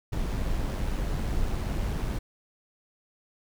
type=noise with amplitude modulation; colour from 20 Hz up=brown; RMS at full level=-27 dBFS; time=0.12-2.19 s; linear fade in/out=10 ms; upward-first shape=sine; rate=97 Hz; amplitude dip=30%; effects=none